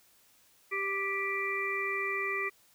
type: harmonic tone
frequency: 392.9 Hz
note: G4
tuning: 4 cents sharp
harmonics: 1 / 3 / 5 / 6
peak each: -37 / -37 / -34 / -35 dBFS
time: 0.71-2.5 s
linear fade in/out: 20 ms
effects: white hiss -64 dBFS RMS until 2.74 s